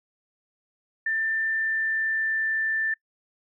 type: tone with pitch glide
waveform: sine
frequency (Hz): 1784 to 1773.7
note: A6 to A6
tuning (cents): +23 to +13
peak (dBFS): -23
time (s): 1.06-2.94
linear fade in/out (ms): 5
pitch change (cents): -10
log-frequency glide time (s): 1.43-2.47
effects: noise-tail reverb RT60 0.1 s tail -25 dB re dry